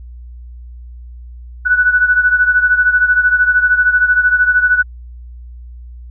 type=beating tone pair; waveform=sine; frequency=1480 / 1493 Hz; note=F#6 / F#6; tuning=0 / +15 cents; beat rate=13 Hz; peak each=-10 / -15 dBFS; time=1.65-4.83 s; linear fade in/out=20 ms; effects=added 60 Hz sine -30 dBFS peak until 6.1 s